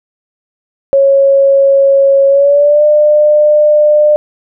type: tone with pitch glide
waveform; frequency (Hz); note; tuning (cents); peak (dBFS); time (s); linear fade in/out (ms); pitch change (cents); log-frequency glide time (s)
sine; 550 to 599.8; C#5 to D5; -14 to +36; -4; 0.93-4.16; 0; +150; 2.28-2.84
effects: none